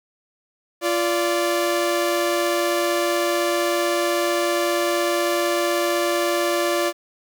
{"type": "tone pair together", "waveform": "sawtooth", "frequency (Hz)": [346.3, 582.4], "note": ["F4", "D5"], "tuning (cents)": [-15, -15], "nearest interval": "major sixth", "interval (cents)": 900, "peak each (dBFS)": -18, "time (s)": [0.81, 6.93], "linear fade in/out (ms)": 50, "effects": ["9-bit"]}